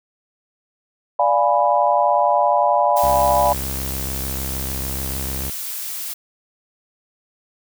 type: chord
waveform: sine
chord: D diminished seventh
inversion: none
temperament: equal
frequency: 587.3 / 698.5 / 830.6 / 987.8 Hz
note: D5 / F5 / Ab5 / Cb6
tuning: 0 / 0 / 0 / 0 cents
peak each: -19 dBFS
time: 1.19-3.53 s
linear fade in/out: 5 ms
type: noise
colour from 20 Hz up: blue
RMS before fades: -28 dBFS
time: 2.96-6.14 s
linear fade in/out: 10 ms
type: tone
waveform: sawtooth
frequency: 66.7 Hz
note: C2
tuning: 34 cents sharp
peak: -22 dBFS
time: 3.03-5.5 s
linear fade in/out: 5 ms
effects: none